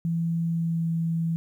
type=tone with pitch glide; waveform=sine; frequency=166.8 to 165.17 Hz; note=E3 to E3; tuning=+21 to +4 cents; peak=-23 dBFS; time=0.05-1.36 s; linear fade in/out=0 ms; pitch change=-17 cents; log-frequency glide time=0.48-0.87 s; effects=10-bit